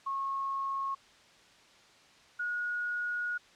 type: tone pair in turn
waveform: sine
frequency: 1091 / 1448.3 Hz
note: C#6 / F#6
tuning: -28 / -37 cents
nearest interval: perfect fourth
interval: 491 cents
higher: second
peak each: -31 / -31 dBFS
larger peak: neither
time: 0.06-0.95 / 2.39-3.38 s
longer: second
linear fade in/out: 10 ms
effects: white hiss -59 dBFS RMS until 3.55 s + low-pass 5000 Hz 12 dB/octave